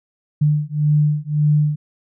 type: beating tone pair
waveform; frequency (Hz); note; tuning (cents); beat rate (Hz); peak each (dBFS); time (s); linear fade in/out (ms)
sine; 148.7 / 150.5; D3 / D3; +22 / +43; 1.8; -17; 0.41-1.76; 10
effects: none